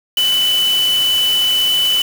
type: tone in noise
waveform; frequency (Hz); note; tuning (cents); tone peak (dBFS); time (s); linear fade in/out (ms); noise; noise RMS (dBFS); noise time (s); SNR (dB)
sine; 2990; F#7; +17; -12; 0.17-2.02; 2; white; -25; 0.17-2.02; +10
effects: none